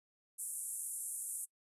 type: band-pass noise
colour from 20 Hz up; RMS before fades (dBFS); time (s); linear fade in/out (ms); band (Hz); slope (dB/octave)
white; -42; 0.38-1.46; 20; 8200 to 11000; 48
effects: noise-tail reverb RT60 0.1 s tail -24 dB re dry + resampled to 32000 Hz